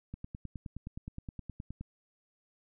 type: click train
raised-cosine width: 5 ms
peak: -28 dBFS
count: 17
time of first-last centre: 0.14-1.81 s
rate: 9.58 Hz
effects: none